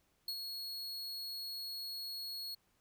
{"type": "tone with ADSR envelope", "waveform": "45% pulse", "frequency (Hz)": 4328, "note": "C#8", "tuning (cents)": -42, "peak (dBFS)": -35, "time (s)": [0.28, 2.55], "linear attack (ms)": 3, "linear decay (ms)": 65, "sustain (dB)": -5, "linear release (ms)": 9, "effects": ["pink hiss -75 dBFS RMS until 2.8 s"]}